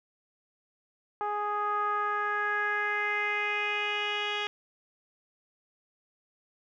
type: tone with low-pass filter sweep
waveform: 10% pulse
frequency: 415.3 Hz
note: G#4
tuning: in tune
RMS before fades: -30 dBFS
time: 1.21-4.47 s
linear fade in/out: 0 ms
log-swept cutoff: 1000 to 3400 Hz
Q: 4
effects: none